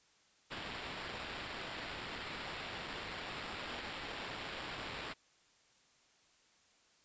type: noise with sample-and-hold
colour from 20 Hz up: white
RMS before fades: -44 dBFS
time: 0.5-5.14 s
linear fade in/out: 20 ms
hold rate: 6300 Hz
effects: white hiss -69 dBFS RMS until 7.04 s + resampled to 16000 Hz